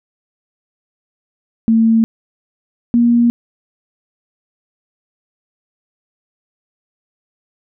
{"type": "tone pair in turn", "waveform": "sine", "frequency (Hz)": [225.4, 237], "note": ["A3", "A#3"], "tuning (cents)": [42, 29], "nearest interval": "minor second", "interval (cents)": 87, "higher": "second", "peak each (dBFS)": -8, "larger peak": "neither", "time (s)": [[1.68, 2.04], [2.94, 3.3]], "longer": "neither", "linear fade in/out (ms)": 0, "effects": []}